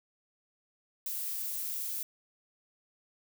violet noise, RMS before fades -36 dBFS, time 1.06-2.03 s, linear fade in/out 2 ms, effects none

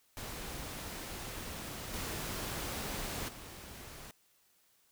pink noise with level steps, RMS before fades -43 / -39 / -49 dBFS, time 0.17-4.11 s, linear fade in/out 0 ms, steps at 1.93 / 3.28 s, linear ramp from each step 10 ms, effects white hiss -70 dBFS RMS until 4.91 s

